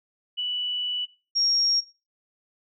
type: tone pair in turn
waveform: sine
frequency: 2960 / 5576 Hz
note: F#7 / F8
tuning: 0 / -4 cents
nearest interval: major seventh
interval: 1096 cents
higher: second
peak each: -25 / -20 dBFS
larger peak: second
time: 0.37-1.06 / 1.35-1.81 s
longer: first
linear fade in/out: 20 ms
effects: noise-tail reverb RT60 0.3 s tail -17 dB re dry